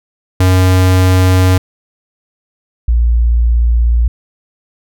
square / sine tone pair in turn, 92.5 / 58.27 Hz, F#2 / A#1, 0 / 0 cents, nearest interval minor sixth, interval 800 cents, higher first, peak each -7 dBFS, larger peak neither, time 0.4-1.58 / 2.88-4.08 s, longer second, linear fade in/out 5 ms, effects none

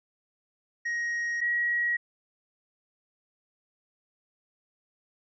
triangle / sine tone pair in turn, 1883 / 1906 Hz, A#6 / A#6, +17 / +38 cents, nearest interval unison, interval 21 cents, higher second, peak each -26 / -24 dBFS, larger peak second, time 0.85-1.41 / 1.41-1.97 s, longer neither, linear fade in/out 10 ms, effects resampled to 16000 Hz

